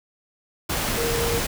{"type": "tone in noise", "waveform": "sine", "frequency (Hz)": 466.2, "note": "A#4", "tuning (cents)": 0, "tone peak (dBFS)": -25, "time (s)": [0.97, 1.4], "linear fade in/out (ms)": 10, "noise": "pink", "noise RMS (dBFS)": -25, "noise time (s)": [0.69, 1.47], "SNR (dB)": -3, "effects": []}